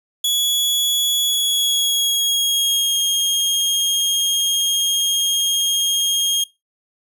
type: tone with pitch glide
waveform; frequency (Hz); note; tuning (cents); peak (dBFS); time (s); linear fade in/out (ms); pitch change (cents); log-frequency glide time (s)
sawtooth; 3375 to 3243; G#7 to G#7; +27 to -42; -13; 0.24-6.44; 5; -69; 1.27-2.99
effects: noise-tail reverb RT60 0.2 s tail -20 dB re dry